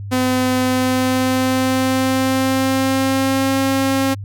sawtooth tone with pitch glide, 254.9 to 269.1 Hz, C4 to C4, -45 to +49 cents, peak -11 dBFS, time 0.11-4.15 s, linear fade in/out 20 ms, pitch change +94 cents, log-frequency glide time 0.61-3.58 s, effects added 100 Hz sine -26 dBFS peak until 4.24 s

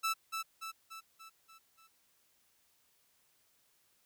sawtooth tone with echo, 1318.5 Hz, E6, in tune, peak -27 dBFS, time 0.03-0.14 s, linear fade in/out 20 ms, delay 290 ms, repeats 6, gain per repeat -5 dB, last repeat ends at 1.88 s, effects white hiss -72 dBFS RMS until 4.05 s

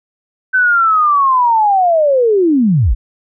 sine linear sweep, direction down, 1535 to 34.79 Hz, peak -8 dBFS, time 0.53-2.95 s, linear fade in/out 20 ms, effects none

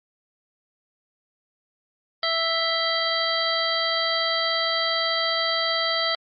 harmonic tone with a mistuned harmonic, 660 Hz, E5, 2 cents sharp, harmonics 1 / 2 / 3 / 5 / 6 / 7, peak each -28 / -28 / -28 / -28 / -28 / -28 dBFS, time 2.23-6.15 s, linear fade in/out 2 ms, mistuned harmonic 5, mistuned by -54 cents, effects MP3 32 kbps

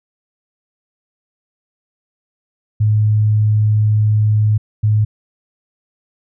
sine tone bursts at uneven times, 106.8 Hz, G#2, 49 cents sharp, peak -10 dBFS, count 2, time 2.8-4.58 / 4.83-5.05 s, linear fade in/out 10 ms, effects none

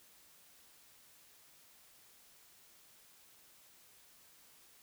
silence, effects white hiss -63 dBFS RMS until 4.82 s

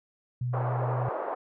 sine tone, 123.47 Hz, B2, in tune, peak -27 dBFS, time 0.41-1.09 s, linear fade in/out 5 ms
pink band-pass noise, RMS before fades -33 dBFS, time 0.53-1.35 s, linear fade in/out 10 ms, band 460 to 1100 Hz, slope 24 dB/octave
effects none

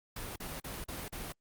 pink noise bursts, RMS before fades -41 dBFS, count 5, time 0.16-1.324 s, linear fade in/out 5 ms, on 200 ms, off 41 ms, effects Opus 48 kbps

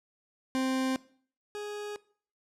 40% pulse tone pair in turn, 261.6 / 415.3 Hz, C4 / G#4, 0 / 0 cents, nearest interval minor sixth, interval 800 cents, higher second, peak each -26 / -35 dBFS, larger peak first, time 0.55-0.96 / 1.55-1.96 s, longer neither, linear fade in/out 0 ms, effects noise-tail reverb RT60 0.5 s tail -20 dB re dry + low-pass 10000 Hz 12 dB/octave

